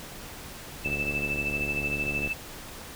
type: tone with tremolo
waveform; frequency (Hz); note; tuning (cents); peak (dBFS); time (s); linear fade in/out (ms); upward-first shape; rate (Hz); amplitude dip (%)
sine; 2637; E7; 0; -25; 0.84-2.34; 20; sine; 13; 65
type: click train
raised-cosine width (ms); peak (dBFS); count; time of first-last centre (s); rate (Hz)
2; -22; 103; 0.86-2.275; 72.1
effects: pink hiss -42 dBFS RMS until 2.95 s